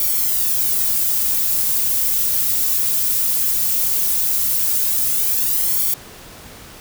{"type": "noise with flanger", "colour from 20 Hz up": "violet", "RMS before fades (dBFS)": -18, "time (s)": [0, 5.94], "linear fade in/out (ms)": 2, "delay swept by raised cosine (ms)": [0.89, 4.69], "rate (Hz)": 0.17, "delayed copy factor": 0.9, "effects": ["pink hiss -39 dBFS RMS until 6.8 s"]}